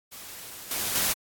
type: noise with level steps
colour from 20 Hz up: white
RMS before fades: -42 / -29 / -25 dBFS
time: 0.11-1.14 s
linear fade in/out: 20 ms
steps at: 0.71 / 0.95 s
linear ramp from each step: 2 ms
effects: AAC 64 kbps